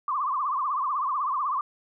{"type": "tone with vibrato", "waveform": "sine", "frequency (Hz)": 1108.7, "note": "C#6", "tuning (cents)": 0, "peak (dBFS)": -24, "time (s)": [0.08, 1.61], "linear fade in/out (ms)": 2, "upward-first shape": "triangle", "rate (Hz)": 16, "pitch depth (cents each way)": 190, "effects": []}